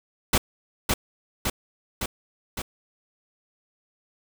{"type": "noise with echo", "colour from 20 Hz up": "pink", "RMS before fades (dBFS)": -19, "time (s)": [0.33, 0.38], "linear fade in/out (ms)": 5, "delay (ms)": 560, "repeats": 4, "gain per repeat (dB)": -3, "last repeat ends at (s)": 2.62, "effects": []}